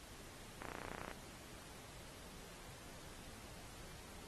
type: click train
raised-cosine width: 0.5 ms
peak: -30 dBFS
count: 16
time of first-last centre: 0.62-1.113 s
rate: 30.4 Hz
effects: pink hiss -56 dBFS RMS until 4.27 s + AAC 32 kbps